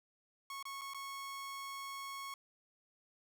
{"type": "tone with dropouts", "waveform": "sawtooth", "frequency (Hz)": 1100, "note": "C#6", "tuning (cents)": -14, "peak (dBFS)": -39, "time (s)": [0.5, 2.34], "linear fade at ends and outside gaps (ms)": 2, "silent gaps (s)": [[0.627, 0.653], [0.812, 0.816], [0.936, 0.945]], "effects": []}